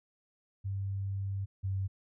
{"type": "tone pair in turn", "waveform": "sine", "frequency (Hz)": [98, 96.43], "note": ["G2", "G2"], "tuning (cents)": [0, -28], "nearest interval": "unison", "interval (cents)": 28, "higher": "first", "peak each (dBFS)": [-32, -30], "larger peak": "second", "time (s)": [[0.64, 1.46], [1.63, 1.88]], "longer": "first", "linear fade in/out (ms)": 20, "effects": []}